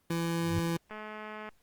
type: tone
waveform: 25% pulse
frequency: 167.6 Hz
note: E3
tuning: 29 cents sharp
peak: -25 dBFS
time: 0.1-0.77 s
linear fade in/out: 5 ms
type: tone with exponential growth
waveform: sine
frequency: 98.4 Hz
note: G2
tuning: 7 cents sharp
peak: -26 dBFS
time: 0.33-0.59 s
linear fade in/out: 0 ms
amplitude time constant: 56 ms
type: click train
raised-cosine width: 0.5 ms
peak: -28 dBFS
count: 125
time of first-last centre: 0.91-1.489 s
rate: 214 Hz
effects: pink hiss -71 dBFS RMS until 1.62 s + Opus 32 kbps